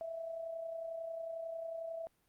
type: tone with amplitude modulation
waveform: sine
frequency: 659 Hz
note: E5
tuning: 1 cent flat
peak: -37 dBFS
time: 0.01-2.07 s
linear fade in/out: 0 ms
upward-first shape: sine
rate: 31.1 Hz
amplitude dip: 50%
effects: pink hiss -75 dBFS RMS until 2.28 s + Opus 48 kbps